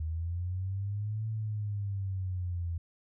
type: linear two-way sweep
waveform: sine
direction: up then down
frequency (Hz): 77.78 to 110.8 to 83.6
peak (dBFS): -31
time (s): 0-2.78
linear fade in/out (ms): 5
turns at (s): 1.28
effects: none